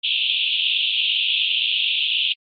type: band-pass noise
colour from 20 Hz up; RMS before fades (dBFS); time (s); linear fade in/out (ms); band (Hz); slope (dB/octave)
white; -21; 0.03-2.34; 20; 2600 to 3600; 96
effects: AAC 48 kbps